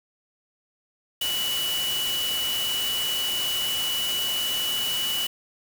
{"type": "tone in noise", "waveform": "sine", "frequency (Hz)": 2951, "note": "F#7", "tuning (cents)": -5, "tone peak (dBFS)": -25, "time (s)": [1.21, 5.27], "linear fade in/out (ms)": 5, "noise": "white", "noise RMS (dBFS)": -31, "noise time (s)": [1.21, 5.27], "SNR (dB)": 3, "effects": []}